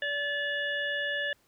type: harmonic tone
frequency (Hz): 577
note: D5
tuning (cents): -31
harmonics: 1 / 3 / 5 / 6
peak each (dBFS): -36 / -30 / -38 / -41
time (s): 0.02-1.33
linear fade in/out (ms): 2
effects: pink hiss -67 dBFS RMS until 1.47 s